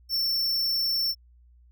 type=tone; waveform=square; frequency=5410 Hz; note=E8; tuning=44 cents sharp; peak=-24 dBFS; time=0.09-1.15 s; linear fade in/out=50 ms; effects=added 60 Hz sine -53 dBFS peak until 1.71 s